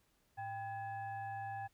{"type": "tone with frequency modulation", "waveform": "sine", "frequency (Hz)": 790, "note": "G5", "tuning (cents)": 13, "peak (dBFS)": -40, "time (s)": [0.37, 1.68], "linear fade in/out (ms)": 20, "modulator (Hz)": 900, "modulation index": 0.69, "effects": ["pink hiss -75 dBFS RMS until 1.73 s"]}